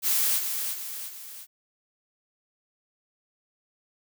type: noise with echo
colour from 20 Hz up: blue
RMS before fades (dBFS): -24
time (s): 0.02-0.42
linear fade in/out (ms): 50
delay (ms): 350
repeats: 3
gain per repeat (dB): -6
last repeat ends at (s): 1.47
effects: none